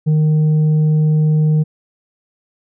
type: tone with tanh clipping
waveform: triangle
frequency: 154.2 Hz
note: D#3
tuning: 15 cents flat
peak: -11 dBFS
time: 0.06-1.64 s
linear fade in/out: 20 ms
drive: 8 dB
effects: none